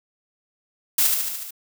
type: noise with echo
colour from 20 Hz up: blue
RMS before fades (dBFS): -18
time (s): 0.98-1.07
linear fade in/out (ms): 5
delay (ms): 73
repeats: 6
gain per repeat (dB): -3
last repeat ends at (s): 1.508
effects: none